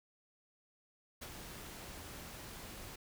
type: noise with ADSR envelope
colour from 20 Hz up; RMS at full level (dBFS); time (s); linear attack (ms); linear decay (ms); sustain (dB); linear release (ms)
pink; -44; 1.21-2.96; 15; 39; -5; 8
effects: none